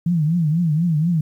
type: tone with vibrato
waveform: sine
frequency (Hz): 162.2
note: E3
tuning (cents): -28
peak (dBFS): -15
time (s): 0.06-1.21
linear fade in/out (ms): 5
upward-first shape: triangle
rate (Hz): 4.1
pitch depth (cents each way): 180
effects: 9-bit